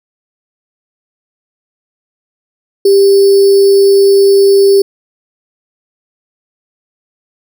sine tone with sample-and-hold, 395.2 Hz, G4, 14 cents sharp, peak -3 dBFS, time 2.85-4.82 s, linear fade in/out 5 ms, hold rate 4900 Hz, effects none

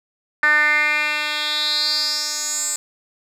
10% pulse tone with band-pass filter sweep, 300 Hz, D4, 37 cents sharp, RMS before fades -20 dBFS, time 0.43-2.76 s, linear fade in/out 2 ms, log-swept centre 1700 to 8000 Hz, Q 5.7, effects none

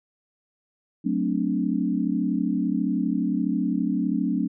sine chord, D dominant seventh, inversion first, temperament equal, 185 / 220 / 261.6 / 293.7 Hz, F#3 / A3 / C4 / D4, 0 / 0 / 0 / 0 cents, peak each -27 dBFS, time 1.04-4.48 s, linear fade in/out 20 ms, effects none

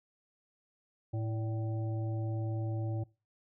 harmonic tone with a mistuned harmonic, 110.2 Hz, A2, 3 cents sharp, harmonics 1 / 3 / 5 / 7, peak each -32 / -42 / -46 / -49 dBFS, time 1.13-3.04 s, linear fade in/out 10 ms, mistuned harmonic 5, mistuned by +68 cents, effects noise-tail reverb RT60 0.3 s tail -22 dB re dry

